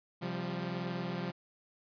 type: chord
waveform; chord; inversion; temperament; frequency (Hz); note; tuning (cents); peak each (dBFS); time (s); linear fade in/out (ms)
sawtooth; C suspended fourth; none; equal with one note detuned; 133.41 / 174.61 / 196; C3 / F3 / G3; +34 / 0 / 0; -38 / -33 / -37; 0.21-1.32; 20
effects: resampled to 11025 Hz